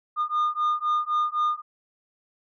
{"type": "beating tone pair", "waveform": "sine", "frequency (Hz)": [1216, 1219.9], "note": ["D#6", "D#6"], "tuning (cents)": [-40, -35], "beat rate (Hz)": 3.9, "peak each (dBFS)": -23, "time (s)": [0.16, 1.62], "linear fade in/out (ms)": 50, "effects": ["tanh soft clip ceiling -19 dBFS"]}